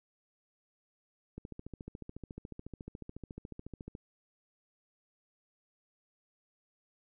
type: click train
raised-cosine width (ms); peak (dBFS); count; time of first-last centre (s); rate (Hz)
3; -30; 37; 1.38-3.951; 14
effects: none